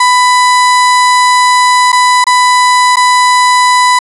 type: tone with dropouts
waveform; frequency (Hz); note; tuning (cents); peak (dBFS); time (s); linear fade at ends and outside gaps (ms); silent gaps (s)
35% pulse; 995; B5; +13; -3; 0-3.99; 5; 1.92-1.927 / 2.242-2.267 / 2.959-2.968
effects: resampled to 24000 Hz